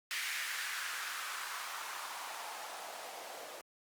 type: noise with band-pass filter sweep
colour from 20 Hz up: blue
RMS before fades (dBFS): -42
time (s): 0.11-3.61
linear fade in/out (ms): 0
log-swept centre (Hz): 2000 to 550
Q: 2.3
effects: Opus 48 kbps